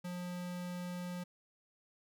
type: tone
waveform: square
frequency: 178.1 Hz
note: F3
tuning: 34 cents sharp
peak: -40 dBFS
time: 0.04-1.24 s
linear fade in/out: 10 ms
effects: none